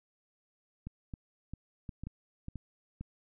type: clicks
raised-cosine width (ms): 5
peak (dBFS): -28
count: 9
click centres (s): 0.87 / 1.138 / 1.536 / 1.892 / 2.036 / 2.07 / 2.484 / 2.557 / 3.01
effects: none